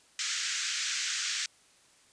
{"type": "band-pass noise", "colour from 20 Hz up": "white", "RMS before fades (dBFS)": -33, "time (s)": [0.19, 1.46], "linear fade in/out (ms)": 2, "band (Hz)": [1400, 7400], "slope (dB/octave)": 48, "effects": ["white hiss -62 dBFS RMS until 2.12 s", "resampled to 22050 Hz"]}